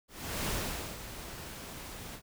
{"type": "noise with ADSR envelope", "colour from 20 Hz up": "pink", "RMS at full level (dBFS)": -33, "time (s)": [0.08, 2.22], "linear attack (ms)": 380, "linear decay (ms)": 510, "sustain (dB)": -11, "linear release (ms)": 76, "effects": []}